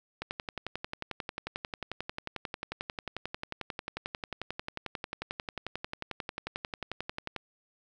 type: click train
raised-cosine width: 0.3 ms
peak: -19 dBFS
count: 81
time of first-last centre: 0.22-7.363 s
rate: 11.2 Hz
effects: none